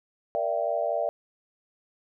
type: chord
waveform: sine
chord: E half-diminished seventh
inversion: second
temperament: equal with one note detuned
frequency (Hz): 466.2 / 587.3 / 671.6 / 784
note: Bb4 / D5 / E5 / G5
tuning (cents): 0 / 0 / +32 / 0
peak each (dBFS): -34 / -28 / -28 / -34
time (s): 0.35-1.09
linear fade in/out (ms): 0
effects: none